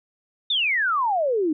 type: exponential sweep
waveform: sine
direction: down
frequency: 3695 to 293.7 Hz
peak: -19 dBFS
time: 0.5-1.53 s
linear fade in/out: 5 ms
effects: none